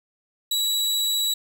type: tone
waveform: sawtooth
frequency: 3905 Hz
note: B7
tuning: 20 cents flat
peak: -18 dBFS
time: 0.51-1.34 s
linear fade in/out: 5 ms
effects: none